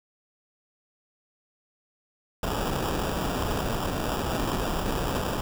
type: noise with sample-and-hold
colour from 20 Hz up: pink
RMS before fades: -28 dBFS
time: 2.43-5.41 s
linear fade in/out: 2 ms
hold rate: 2100 Hz
effects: none